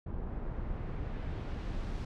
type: noise with low-pass filter sweep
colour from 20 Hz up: brown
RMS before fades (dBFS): -37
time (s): 0.06-2.05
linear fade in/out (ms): 5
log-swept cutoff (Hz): 1000 to 6200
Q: 0.73
effects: none